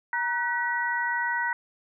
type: tone cluster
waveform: sine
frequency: 945 / 1497 / 1930 Hz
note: A#5 / F#6 / B6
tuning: +23 / +20 / -40 cents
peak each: -29 dBFS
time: 0.13-1.53 s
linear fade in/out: 2 ms
effects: none